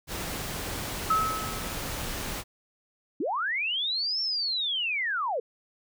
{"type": "noise", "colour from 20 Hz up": "pink", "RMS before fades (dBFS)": -34, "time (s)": [0.07, 2.44], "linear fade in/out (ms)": 50}
{"type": "tone with exponential decay", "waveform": "sine", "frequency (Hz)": 1293, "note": "E6", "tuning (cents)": -34, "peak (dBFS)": -19, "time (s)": [1.1, 1.93], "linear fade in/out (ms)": 5, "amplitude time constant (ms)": 180}
{"type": "linear two-way sweep", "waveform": "sine", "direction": "up then down", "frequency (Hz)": [240.4, 5460, 431.4], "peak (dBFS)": -26, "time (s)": [3.2, 5.4], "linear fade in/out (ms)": 5, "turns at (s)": 4.21}
{"effects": []}